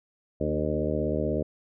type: harmonic tone with a mistuned harmonic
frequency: 76.3 Hz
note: D#2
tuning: 33 cents flat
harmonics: 1 / 2 / 3 / 4 / 5 / 6 / 7 / 8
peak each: -33 / -33 / -33 / -33 / -33 / -33 / -33 / -33 dBFS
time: 0.4-1.43 s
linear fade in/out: 10 ms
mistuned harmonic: 4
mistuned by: -22 cents
effects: none